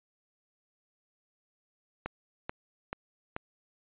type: click train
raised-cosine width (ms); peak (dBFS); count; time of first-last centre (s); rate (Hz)
0.5; -19; 4; 2.06-3.364; 2.3
effects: resampled to 8000 Hz